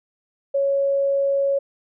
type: tone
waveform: sine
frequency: 554.4 Hz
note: C#5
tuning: in tune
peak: -17 dBFS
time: 0.54-1.59 s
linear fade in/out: 10 ms
effects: none